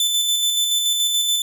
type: tone with tremolo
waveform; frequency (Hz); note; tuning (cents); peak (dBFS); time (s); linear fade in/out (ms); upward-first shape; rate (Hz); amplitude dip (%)
sawtooth; 3520; A7; 0; -13; 0-1.42; 2; square; 7; 30
effects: none